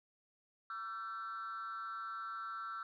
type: tone with frequency modulation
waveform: sine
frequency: 1343 Hz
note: E6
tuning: 32 cents sharp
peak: -39 dBFS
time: 0.7-2.83 s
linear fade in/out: 2 ms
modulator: 203 Hz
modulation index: 0.69
effects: tanh soft clip ceiling -38 dBFS